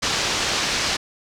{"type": "low-pass noise", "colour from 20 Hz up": "white", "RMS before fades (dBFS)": -23, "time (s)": [0.02, 0.97], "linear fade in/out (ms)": 10, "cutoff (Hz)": 6000, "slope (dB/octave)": 24, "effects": []}